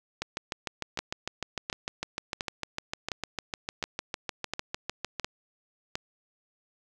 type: two click trains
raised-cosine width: 0.2 ms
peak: -13 / -14 dBFS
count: 8 / 34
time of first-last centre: 0.99-5.955 / 0.22-5.197 s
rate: 1.41 / 6.63 Hz
effects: none